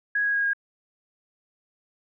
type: tone with pitch steps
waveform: sine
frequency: 1660 / 1649.5 / 1639 / 1628.7 Hz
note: G#6 / G#6 / G#6 / G#6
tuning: -1 / -12 / -23 / -34 cents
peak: -21 dBFS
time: 0.15-0.534 s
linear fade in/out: 5 ms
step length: 96 ms
effects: none